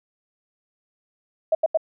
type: tone bursts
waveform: sine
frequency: 639 Hz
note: D#5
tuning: 46 cents sharp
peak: -15 dBFS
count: 3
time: 1.52-1.774 s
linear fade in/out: 5 ms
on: 30 ms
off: 82 ms
effects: none